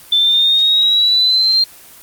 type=exponential sweep; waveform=sine; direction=up; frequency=3520 to 4196 Hz; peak=-9 dBFS; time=0.12-1.64 s; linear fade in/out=5 ms; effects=white hiss -40 dBFS RMS until 2.02 s + Opus 24 kbps